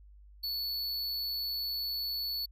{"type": "tone", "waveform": "square", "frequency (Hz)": 4435, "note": "C#8", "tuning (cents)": 0, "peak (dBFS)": -33, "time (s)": [0.43, 2.46], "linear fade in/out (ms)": 10, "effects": ["added 50 Hz sine -52 dBFS peak until 2.51 s"]}